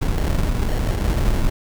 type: noise with sample-and-hold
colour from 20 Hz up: brown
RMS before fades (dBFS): -19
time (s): 0.01-1.5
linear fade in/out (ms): 10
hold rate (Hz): 1225
effects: none